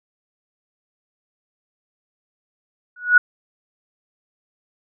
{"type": "tone with exponential growth", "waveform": "sine", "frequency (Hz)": 1463, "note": "F#6", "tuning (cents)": -20, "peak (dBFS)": -4, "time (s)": [2.96, 3.18], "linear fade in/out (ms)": 5, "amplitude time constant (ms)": 46, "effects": []}